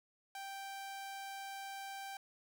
sawtooth tone, 784 Hz, G5, in tune, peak -40 dBFS, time 0.35-2.17 s, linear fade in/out 2 ms, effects none

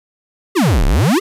square exponential two-way sweep, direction down then up, 430 to 30.76 to 430 Hz, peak -11 dBFS, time 0.55-1.2 s, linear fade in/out 20 ms, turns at 0.85 s, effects resampled to 32000 Hz + 8-bit

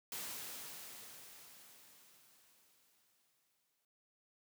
white noise with exponential decay, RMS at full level -43 dBFS, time 0.12-3.85 s, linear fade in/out 2 ms, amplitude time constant 810 ms, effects high-pass 100 Hz 12 dB/octave

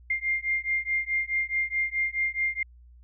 sine beating tone pair, 2107 / 2111.7 Hz, C7 / C7, +12 / +15 cents, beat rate 4.7 Hz, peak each -28 dBFS, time 0.1-2.63 s, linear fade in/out 5 ms, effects added 60 Hz sine -49 dBFS peak until 3.03 s

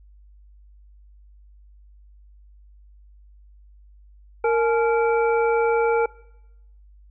harmonic tone with a mistuned harmonic, 462.6 Hz, A#4, 13 cents flat, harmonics 1 / 2 / 3 / 5, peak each -18 / -24 / -28 / -32 dBFS, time 4.44-6.06 s, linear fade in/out 5 ms, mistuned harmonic 2, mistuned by -140 cents, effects noise-tail reverb RT60 0.9 s tail -22 dB re dry + added 50 Hz sine -47 dBFS peak until 7.1 s

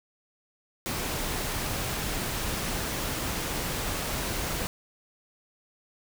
pink noise, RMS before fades -31 dBFS, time 0.86-4.67 s, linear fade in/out 0 ms, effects none

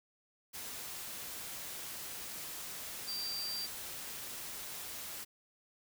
sine tone in noise, 4702 Hz, D8, 1 cent sharp, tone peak -37 dBFS, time 3.07-3.67 s, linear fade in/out 20 ms, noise white, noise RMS -44 dBFS, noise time 0.53-5.25 s, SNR +4 dB, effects none

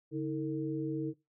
sine tone cluster, 142 / 317.7 / 453.8 Hz, C#3 / D#4 / A#4, +42 / +36 / -47 cents, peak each -37 / -34 / -38 dBFS, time 0.11-1.14 s, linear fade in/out 50 ms, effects noise-tail reverb RT60 0.2 s tail -17 dB re dry

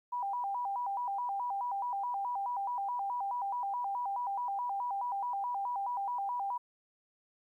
sine tone with vibrato, 880 Hz, A5, in tune, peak -32 dBFS, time 0.12-6.58 s, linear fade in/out 10 ms, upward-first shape square, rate 4.7 Hz, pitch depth 180 cents each way, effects 12-bit

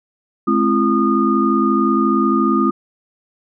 sine tone cluster, 212.7 / 264 / 338.6 / 1225 Hz, G#3 / C4 / E4 / D#6, +42 / +16 / +46 / -27 cents, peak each -18 dBFS, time 0.47-2.71 s, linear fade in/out 10 ms, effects none

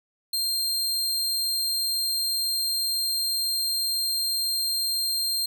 sawtooth tone, 4186 Hz, C8, in tune, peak -21 dBFS, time 0.33-5.46 s, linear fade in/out 5 ms, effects none

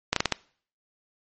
slowing click train, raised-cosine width 0.2 ms, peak -4 dBFS, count 5, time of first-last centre 0.13-0.323 s, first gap 33 ms, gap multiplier 1.26, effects noise-tail reverb RT60 0.5 s tail -22 dB re dry + MP3 32 kbps

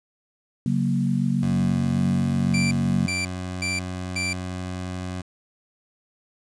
sine chord, F# major, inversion second, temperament equal, 138.59 / 185 / 233.1 Hz, C#3 / F#3 / A#3, 0 / 0 / 0 cents, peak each -24 dBFS, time 0.66-3.06 s, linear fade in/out 2 ms
20% pulse tone, 91.4 Hz, F#2, 21 cents flat, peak -24 dBFS, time 1.42-5.22 s, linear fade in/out 10 ms
sawtooth tone bursts, 2349 Hz, D7, in tune, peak -21 dBFS, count 4, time 2.54-4.33 s, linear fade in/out 2 ms, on 170 ms, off 370 ms
effects resampled to 22050 Hz + 8-bit

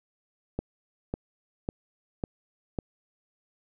click train, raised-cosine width 2 ms, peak -16 dBFS, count 5, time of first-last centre 0.59-2.788 s, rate 1.82 Hz, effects none

